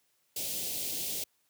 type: band-stop noise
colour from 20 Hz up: white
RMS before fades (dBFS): -35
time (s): 0.36-1.24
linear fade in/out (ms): 5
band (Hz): 630 to 2700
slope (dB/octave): 24
effects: white hiss -73 dBFS RMS until 1.49 s + high-pass 80 Hz 12 dB/octave